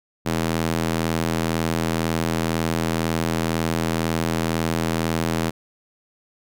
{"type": "tone with high-pass filter", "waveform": "square", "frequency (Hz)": 41, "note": "E1", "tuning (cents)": -9, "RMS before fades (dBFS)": -23, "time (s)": [0.25, 5.51], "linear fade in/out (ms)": 20, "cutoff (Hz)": 170, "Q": 0.89, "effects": []}